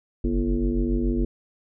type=tone with frequency modulation; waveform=sine; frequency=146.83 Hz; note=D3; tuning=in tune; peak=-20 dBFS; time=0.24-1.25 s; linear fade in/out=5 ms; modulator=95.5 Hz; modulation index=2.3; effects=none